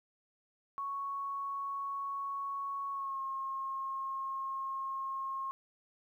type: tone with pitch glide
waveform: sine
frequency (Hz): 1109 to 1076.2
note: C#6 to C6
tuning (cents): 0 to +48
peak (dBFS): -35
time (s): 0.78-5.51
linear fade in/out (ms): 0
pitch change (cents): -52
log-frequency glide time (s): 2.91-3.21
effects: 12-bit